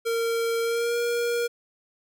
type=tone with pitch glide; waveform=square; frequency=460.6 to 473.8 Hz; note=A#4 to A#4; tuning=-21 to +28 cents; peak=-24 dBFS; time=0.05-1.48 s; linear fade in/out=20 ms; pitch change=+49 cents; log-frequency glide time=0.62-0.98 s; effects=none